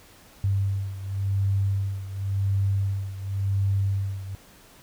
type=beating tone pair; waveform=sine; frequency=98 / 98.92 Hz; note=G2 / G2; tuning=0 / +16 cents; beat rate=0.92 Hz; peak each=-24 / -28 dBFS; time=0.44-4.35 s; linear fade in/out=0 ms; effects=pink hiss -52 dBFS RMS until 4.82 s